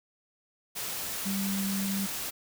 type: tone in noise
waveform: sine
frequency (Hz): 196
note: G3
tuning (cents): 0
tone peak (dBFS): -29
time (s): 1.25-2.07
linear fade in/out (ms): 20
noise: white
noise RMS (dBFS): -35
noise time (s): 0.75-2.31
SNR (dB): +3
effects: none